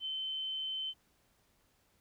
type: tone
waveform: sine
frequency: 3074 Hz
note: G7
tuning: 35 cents flat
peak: -35 dBFS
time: 0-0.94 s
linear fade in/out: 50 ms
effects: pink hiss -72 dBFS RMS until 2 s